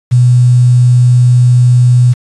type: tone with quantisation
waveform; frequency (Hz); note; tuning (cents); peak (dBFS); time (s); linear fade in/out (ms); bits
sine; 123.4; B2; -1; -3; 0.11-2.14; 20; 5
effects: resampled to 24000 Hz